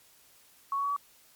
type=tone with pitch steps; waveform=sine; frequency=1108.7 / 1119.6 / 1130.7 / 1141.8 Hz; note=C#6 / C#6 / C#6 / D6; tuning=0 / +17 / +34 / -49 cents; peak=-27 dBFS; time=0.72-0.964 s; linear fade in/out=2 ms; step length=61 ms; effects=white hiss -60 dBFS RMS until 1.35 s + MP3 96 kbps